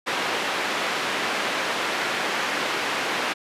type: band-pass noise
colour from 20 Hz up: white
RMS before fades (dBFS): -26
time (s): 0.06-3.34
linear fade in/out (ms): 20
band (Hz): 260 to 2400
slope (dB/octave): 12
effects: resampled to 32000 Hz